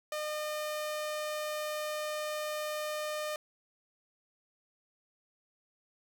sawtooth tone, 607 Hz, D#5, 43 cents flat, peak -30 dBFS, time 0.12-3.36 s, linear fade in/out 2 ms, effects none

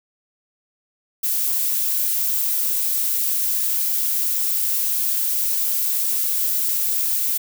violet noise, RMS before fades -21 dBFS, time 1.23-7.38 s, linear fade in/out 10 ms, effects none

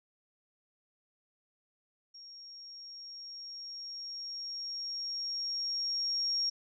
sine tone with level ramp, 5570 Hz, F8, 5 cents flat, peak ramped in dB -48 to -28 dBFS, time 2.14-6.5 s, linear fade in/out 10 ms, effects none

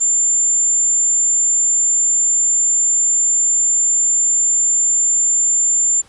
sine tone, 7230 Hz, A8, 46 cents sharp, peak -12 dBFS, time 0-6.02 s, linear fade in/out 20 ms, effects pink hiss -49 dBFS RMS until 6.08 s + resampled to 24000 Hz

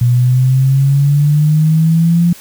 sine exponential sweep, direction up, 120.4 to 174 Hz, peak -7 dBFS, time 0.01-2.33 s, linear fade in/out 5 ms, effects white hiss -37 dBFS RMS until 2.4 s

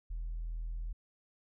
sine tone, 40.99 Hz, E1, 9 cents flat, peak -34 dBFS, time 0.1-0.93 s, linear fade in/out 10 ms, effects tanh soft clip ceiling -33 dBFS

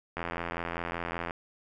click train, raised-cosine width 0.5 ms, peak -18 dBFS, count 98, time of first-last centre 0.17-1.308 s, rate 85.2 Hz, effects none

